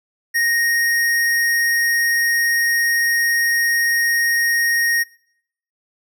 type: tone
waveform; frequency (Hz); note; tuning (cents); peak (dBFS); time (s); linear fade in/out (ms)
square; 1864.7; A#6; 0; -16; 0.34-5.04; 20
effects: noise-tail reverb RT60 0.7 s tail -22 dB re dry